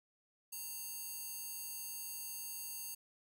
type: tone with high-pass filter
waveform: square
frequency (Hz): 922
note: A#5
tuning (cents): -19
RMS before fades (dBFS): -45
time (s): 0.52-2.95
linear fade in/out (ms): 10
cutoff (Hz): 8200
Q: 0.82
effects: none